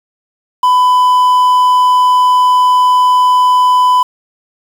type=tone with quantisation; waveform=triangle; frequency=1000 Hz; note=B5; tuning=21 cents sharp; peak=-4 dBFS; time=0.63-4.03 s; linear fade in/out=5 ms; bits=5; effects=none